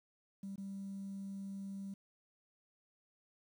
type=tone with dropouts; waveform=triangle; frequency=196 Hz; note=G3; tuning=in tune; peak=-38 dBFS; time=0.43-1.94 s; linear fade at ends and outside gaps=5 ms; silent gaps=0.559-0.579 s; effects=tanh soft clip ceiling -39 dBFS + 11-bit